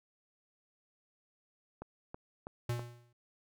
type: click train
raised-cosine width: 1 ms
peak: -29 dBFS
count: 4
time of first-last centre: 1.82-2.794 s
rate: 3.08 Hz
type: tone with exponential decay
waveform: square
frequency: 119.9 Hz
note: A#2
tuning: 49 cents sharp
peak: -31 dBFS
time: 2.69-3.13 s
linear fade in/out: 5 ms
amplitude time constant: 94 ms
effects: none